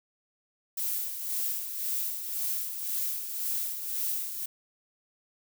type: noise with tremolo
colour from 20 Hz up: violet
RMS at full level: -30 dBFS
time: 0.77-4.46 s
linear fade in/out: 5 ms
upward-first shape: sine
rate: 1.9 Hz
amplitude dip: 55%
effects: none